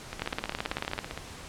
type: two click trains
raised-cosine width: 0.3 ms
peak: -13 / -19 dBFS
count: 15 / 17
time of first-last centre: 0.22-0.989 / 0.13-1.176 s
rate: 18.2 / 15.3 Hz
effects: pink hiss -44 dBFS RMS until 1.48 s + low-pass 9000 Hz 12 dB/octave